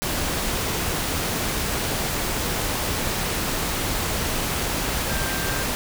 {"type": "tone in noise", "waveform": "sine", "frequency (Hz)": 1579, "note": "G6", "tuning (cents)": 12, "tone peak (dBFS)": -32, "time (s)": [5.1, 5.63], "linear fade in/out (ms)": 0, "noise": "pink", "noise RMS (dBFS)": -25, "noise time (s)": [0.02, 5.75], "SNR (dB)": -10, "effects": []}